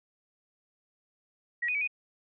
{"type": "tone with pitch steps", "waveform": "sine", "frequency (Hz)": [1912, 2483, 2287, 2474], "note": ["A#6", "D#7", "D7", "D#7"], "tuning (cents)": [43, -4, -47, -10], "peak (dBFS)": -27, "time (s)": [1.62, 1.876], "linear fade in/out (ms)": 10, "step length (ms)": 64, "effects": []}